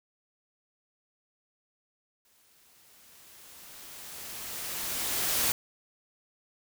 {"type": "noise with exponential growth", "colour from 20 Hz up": "white", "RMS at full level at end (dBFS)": -26, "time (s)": [2.25, 5.52], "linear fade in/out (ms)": 1, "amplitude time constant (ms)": 710, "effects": []}